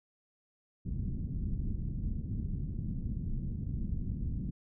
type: low-pass noise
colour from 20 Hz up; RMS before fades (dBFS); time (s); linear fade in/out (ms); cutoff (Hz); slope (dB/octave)
pink; -35; 0.85-4.51; 10; 220; 24
effects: none